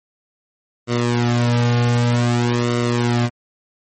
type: tone with flanger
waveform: sawtooth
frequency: 120 Hz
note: B2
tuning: 49 cents flat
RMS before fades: -17 dBFS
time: 0.87-3.3 s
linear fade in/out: 50 ms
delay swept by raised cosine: 1.2 to 3.1 ms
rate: 0.53 Hz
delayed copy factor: -0.95
effects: MP3 32 kbps